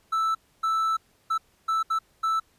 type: tone bursts at uneven times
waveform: triangle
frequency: 1318.5 Hz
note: E6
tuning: in tune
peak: -20 dBFS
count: 6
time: 0.12-0.35 / 0.63-0.97 / 1.3-1.38 / 1.68-1.83 / 1.9-1.99 / 2.23-2.4 s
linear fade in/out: 10 ms
effects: pink hiss -64 dBFS RMS until 2.58 s + resampled to 32000 Hz